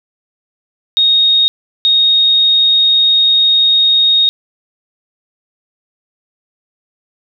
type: tone bursts at uneven times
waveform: sine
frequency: 3729 Hz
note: A#7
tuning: in tune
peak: -7 dBFS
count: 2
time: 0.97-1.48 / 1.85-4.29 s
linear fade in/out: 0 ms
effects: none